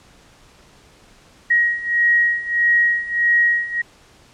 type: beating tone pair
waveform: sine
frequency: 1892 / 1893.6 Hz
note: A#6 / A#6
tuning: +25 / +27 cents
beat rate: 1.6 Hz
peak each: -19 / -16 dBFS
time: 1.5-3.82 s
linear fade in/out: 10 ms
effects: pink hiss -50 dBFS RMS until 4.33 s + low-pass 8000 Hz 12 dB/octave